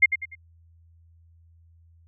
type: tone with echo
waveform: sine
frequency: 2120 Hz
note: C7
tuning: 22 cents sharp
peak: -11 dBFS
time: 0.02-0.06 s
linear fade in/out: 10 ms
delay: 98 ms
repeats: 3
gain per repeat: -9 dB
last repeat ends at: 0.354 s
effects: added 83 Hz sine -53 dBFS peak until 2.07 s